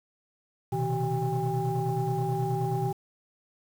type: tone cluster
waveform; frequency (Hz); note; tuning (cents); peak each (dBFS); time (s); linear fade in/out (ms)
sine; 122 / 131.4 / 159.4 / 382.5 / 807; B2 / C3 / D#3 / G4 / G#5; -21 / +8 / +42 / -42 / -50; -31; 0.72-2.93; 10
effects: tanh soft clip ceiling -19 dBFS + 8-bit